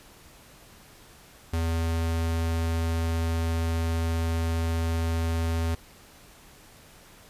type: tone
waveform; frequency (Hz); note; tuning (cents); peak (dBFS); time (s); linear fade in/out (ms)
square; 82.5; E2; +2; -25; 1.53-5.75; 5
effects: pink hiss -52 dBFS RMS until 7.29 s + resampled to 32000 Hz